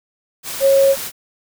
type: tone in noise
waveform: sine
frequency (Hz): 547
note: C#5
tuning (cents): -23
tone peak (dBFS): -9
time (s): 0.6-0.96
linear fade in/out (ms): 50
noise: white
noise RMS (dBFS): -27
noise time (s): 0.43-1.12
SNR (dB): +15
effects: none